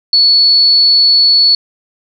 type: tone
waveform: sine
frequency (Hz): 4419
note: C#8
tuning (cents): -6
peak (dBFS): -5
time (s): 0.13-1.55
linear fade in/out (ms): 2
effects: none